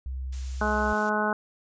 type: tone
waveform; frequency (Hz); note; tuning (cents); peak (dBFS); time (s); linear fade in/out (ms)
sine; 65.1; C2; -8; -30; 0.06-0.93; 0
type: noise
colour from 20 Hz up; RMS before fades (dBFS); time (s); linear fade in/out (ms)
blue; -42; 0.32-1.1; 10
type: harmonic tone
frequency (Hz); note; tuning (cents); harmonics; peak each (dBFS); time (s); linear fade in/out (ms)
211.9; G#3; +35; 1 / 2 / 3 / 4 / 5 / 6 / 7; -30 / -32 / -31 / -30 / -32 / -33 / -29; 0.61-1.33; 2
effects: resampled to 16000 Hz